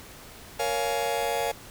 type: chord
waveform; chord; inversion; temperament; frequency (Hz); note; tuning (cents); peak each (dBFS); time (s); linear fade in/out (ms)
45% pulse; Bb minor seventh; none; just; 466.2 / 559.4 / 699.2 / 839.1; Bb4 / Db5 / F5 / Ab5; 0 / +16 / +2 / +18; -31; 0.59-1.52; 10
effects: pink hiss -46 dBFS RMS until 1.7 s